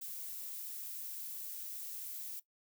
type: noise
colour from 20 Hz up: violet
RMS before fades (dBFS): -44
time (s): 0.01-2.4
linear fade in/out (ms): 10
effects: noise-tail reverb RT60 0.1 s tail -17 dB re dry